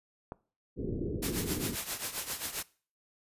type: click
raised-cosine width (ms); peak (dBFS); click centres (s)
1; -25; 0.321
type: low-pass noise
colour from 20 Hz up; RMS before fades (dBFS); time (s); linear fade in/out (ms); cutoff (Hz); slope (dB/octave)
white; -35; 0.76-1.77; 50; 440; 48
type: noise with tremolo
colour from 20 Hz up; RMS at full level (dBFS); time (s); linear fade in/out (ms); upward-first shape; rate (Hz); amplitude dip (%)
white; -33; 1.22-2.63; 10; triangle; 7.5; 80
effects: noise-tail reverb RT60 0.4 s tail -21 dB re dry + resampled to 32000 Hz